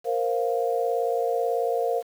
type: chord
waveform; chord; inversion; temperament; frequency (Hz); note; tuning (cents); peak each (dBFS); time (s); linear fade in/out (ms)
sine; Bb suspended second; none; just; 466.2 / 524.4 / 699.2; Bb4 / C5 / F5; 0 / +4 / +2; -25 / -28 / -27; 0.04-2.03; 50
effects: 8-bit